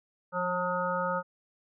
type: harmonic tone with a mistuned harmonic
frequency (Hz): 180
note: F#3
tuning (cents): -47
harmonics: 1 / 3 / 5 / 7 / 8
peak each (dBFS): -37 / -32 / -34 / -32 / -37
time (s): 0.32-1.23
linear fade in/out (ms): 50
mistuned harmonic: 1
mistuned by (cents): -27
effects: none